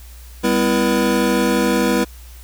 square tone cluster, 199.7 / 251.5 / 332.8 / 484.1 Hz, G3 / B3 / E4 / B4, +32 / +32 / +17 / -35 cents, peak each -21 dBFS, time 0.43-2.05 s, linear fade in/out 20 ms, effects added 60 Hz sine -36 dBFS peak until 2.43 s + white hiss -46 dBFS RMS until 2.43 s

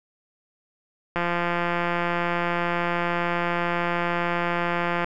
click train, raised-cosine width 0.5 ms, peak -10 dBFS, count 673, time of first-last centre 1.16-5.044 s, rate 173 Hz, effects none

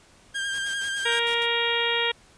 30% pulse tone with vibrato, 1600 Hz, G6, 35 cents sharp, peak -24 dBFS, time 0.34-1.2 s, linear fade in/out 20 ms, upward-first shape sine, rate 10 Hz, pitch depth 26 cents each way
white noise with tremolo, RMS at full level -40 dBFS, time 0.51-1.47 s, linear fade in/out 50 ms, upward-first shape square, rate 6.6 Hz, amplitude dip 80%
harmonic tone, 468.8 Hz, A#4, 10 cents sharp, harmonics 1 / 2 / 3 / 4 / 5 / 6 / 7 / 8, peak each -29 / -31 / -33 / -29 / -30 / -31 / -28 / -33 dBFS, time 1.05-2.12 s, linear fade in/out 10 ms
effects pink hiss -55 dBFS RMS until 2.37 s + resampled to 22050 Hz

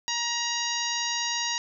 harmonic tone with a mistuned harmonic, 945 Hz, A#5, 23 cents sharp, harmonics 1 / 2 / 3 / 4 / 5 / 6 / 7, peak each -34 / -34 / -34 / -34 / -34 / -34 / -34 dBFS, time 0.08-1.58 s, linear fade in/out 0 ms, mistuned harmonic 4, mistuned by +17 cents, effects none

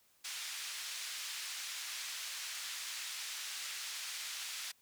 white band-pass noise, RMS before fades -43 dBFS, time 0.24-4.72 s, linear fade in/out 10 ms, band 1700 to 6300 Hz, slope 12 dB/octave, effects white hiss -70 dBFS RMS until 4.81 s

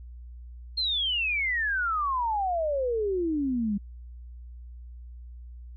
sine exponential sweep, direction down, 4251 to 196 Hz, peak -24 dBFS, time 0.77-3.78 s, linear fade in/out 10 ms, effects added 60 Hz sine -40 dBFS peak until 5.76 s + MP3 64 kbps

